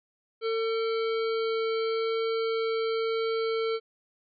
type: harmonic tone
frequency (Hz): 449.9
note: A4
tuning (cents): +39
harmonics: 1 / 3 / 5 / 7 / 9 / 10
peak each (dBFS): -26 / -36 / -40 / -43 / -45 / -46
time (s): 0.41-3.8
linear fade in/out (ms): 50
effects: none